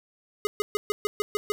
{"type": "tone bursts", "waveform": "square", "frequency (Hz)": 416.8, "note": "G#4", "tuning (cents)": 6, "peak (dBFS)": -23, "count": 8, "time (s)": [0.45, 1.52], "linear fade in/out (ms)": 0, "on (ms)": 20, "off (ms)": 130, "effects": []}